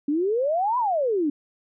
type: exponential two-way sweep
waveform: sine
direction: up then down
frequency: 278 to 1020 to 278 Hz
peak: -20 dBFS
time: 0.08-1.3 s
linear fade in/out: 5 ms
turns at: 0.78 s
effects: none